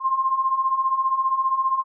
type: beating tone pair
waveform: sine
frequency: 1046.5 / 1061.5 Hz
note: C6 / C6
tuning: 0 / +25 cents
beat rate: 15 Hz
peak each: -25 / -20 dBFS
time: 0-1.84 s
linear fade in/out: 50 ms
effects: none